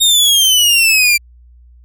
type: exponential sweep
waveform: sawtooth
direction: down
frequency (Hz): 3729 to 2349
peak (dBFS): -5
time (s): 0-1.18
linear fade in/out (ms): 20
effects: added 60 Hz sine -40 dBFS peak until 1.84 s